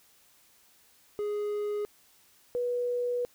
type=tone pair in turn; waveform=triangle / sine; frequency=415.7 / 488 Hz; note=G#4 / B4; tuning=+2 / -21 cents; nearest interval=minor third; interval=277 cents; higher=second; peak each=-27 dBFS; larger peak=neither; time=1.19-1.85 / 2.55-3.25 s; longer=second; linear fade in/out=0 ms; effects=white hiss -62 dBFS RMS until 3.34 s